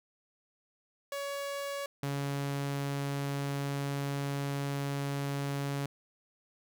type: tone pair in turn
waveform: sawtooth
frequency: 562 / 140.5 Hz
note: C#5 / C#3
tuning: +24 / +24 cents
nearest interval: 2 octaves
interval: 2400 cents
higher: first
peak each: -31 / -28 dBFS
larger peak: second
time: 1.12-1.86 / 2.03-5.86 s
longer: second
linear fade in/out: 2 ms
effects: none